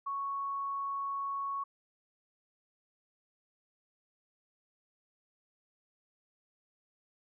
sine tone, 1108.7 Hz, C#6, in tune, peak -33 dBFS, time 0.06-1.64 s, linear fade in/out 10 ms, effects none

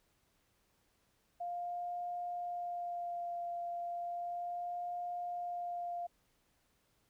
sine tone with vibrato, 700 Hz, F5, 4 cents sharp, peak -37 dBFS, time 1.4-6.07 s, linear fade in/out 10 ms, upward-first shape sine, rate 0.34 Hz, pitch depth 15 cents each way, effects pink hiss -75 dBFS RMS until 7.09 s

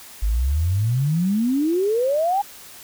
sine exponential sweep, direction up, 49 to 830.6 Hz, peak -17 dBFS, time 0.22-2.42 s, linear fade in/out 10 ms, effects white hiss -42 dBFS RMS until 2.83 s

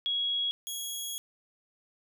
sine / 15% pulse tone pair in turn, 3322 / 3322 Hz, G#7 / G#7, 0 / 0 cents, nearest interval unison, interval 0 cents, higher neither, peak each -27 dBFS, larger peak neither, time 0.06-0.51 / 0.67-1.18 s, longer second, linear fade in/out 0 ms, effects none

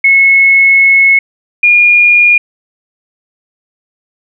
sine tone pair in turn, 2187 / 2427 Hz, C#7 / D#7, -24 / -44 cents, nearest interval major second, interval 180 cents, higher second, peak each -3 dBFS, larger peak neither, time 0.04-1.19 / 1.63-2.38 s, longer first, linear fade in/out 5 ms, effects none

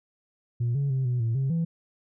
sine tone with pitch steps, 119.3 / 140.2 / 132 / 123.6 / 114.4 / 134.4 / 165.9 Hz, A#2 / C#3 / C3 / B2 / A#2 / C3 / E3, +41 / +20 / +16 / +2 / -32 / +47 / +11 cents, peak -21 dBFS, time 0.6-1.65 s, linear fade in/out 10 ms, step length 150 ms, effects tanh soft clip ceiling -21 dBFS

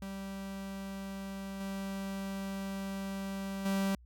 45% pulse tone with level steps, 194.9 Hz, G3, 10 cents flat, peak -39 / -36 / -29 dBFS, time 0.02-3.95 s, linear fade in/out 2 ms, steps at 1.6 / 3.65 s, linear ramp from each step 10 ms, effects added 60 Hz sine -54 dBFS peak until 4.05 s

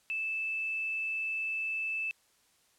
sine tone with quantisation, 2631 Hz, E7, 4 cents flat, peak -31 dBFS, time 0.1-2.11 s, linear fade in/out 0 ms, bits 10, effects white hiss -68 dBFS RMS until 2.78 s + low-pass 11000 Hz 12 dB/octave

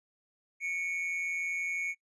triangle tone pair together, 2217 / 2388 Hz, C#7 / D7, 0 / +28 cents, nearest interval minor second, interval 128 cents, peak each -30 / -38 dBFS, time 0.6-1.95 s, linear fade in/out 50 ms, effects noise-tail reverb RT60 0.1 s tail -24 dB re dry + resampled to 24000 Hz

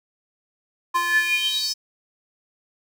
square tone with high-pass filter sweep, 346.6 Hz, F4, 13 cents flat, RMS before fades -22 dBFS, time 0.94-1.74 s, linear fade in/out 20 ms, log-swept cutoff 1100 to 5400 Hz, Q 9.2, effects none

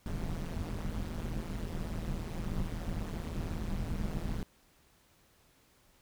brown noise with amplitude modulation, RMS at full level -32 dBFS, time 0.06-4.43 s, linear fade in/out 2 ms, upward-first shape sine, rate 164 Hz, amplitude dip 95%, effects pink hiss -66 dBFS RMS until 6.01 s

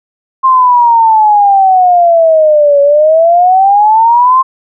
sine exponential two-way sweep, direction down then up, 1062 to 562 to 1062 Hz, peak -3 dBFS, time 0.43-4.43 s, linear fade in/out 20 ms, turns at 2.81 s, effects none

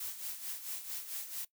blue noise with tremolo, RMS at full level -39 dBFS, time 0-1.45 s, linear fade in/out 5 ms, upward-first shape sine, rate 4.5 Hz, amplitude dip 65%, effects noise-tail reverb RT60 0.1 s tail -19 dB re dry

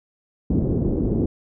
white low-pass noise, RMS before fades -21 dBFS, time 0.5-1.26 s, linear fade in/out 5 ms, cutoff 350 Hz, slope 24 dB/octave, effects none

